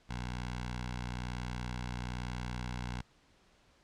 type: tone with notch filter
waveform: 10% pulse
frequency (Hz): 61.1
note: B1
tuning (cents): -18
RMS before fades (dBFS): -39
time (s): 0.09-3.02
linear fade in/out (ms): 10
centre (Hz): 350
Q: 0.72
effects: pink hiss -66 dBFS RMS until 3.83 s + low-pass 6000 Hz 12 dB/octave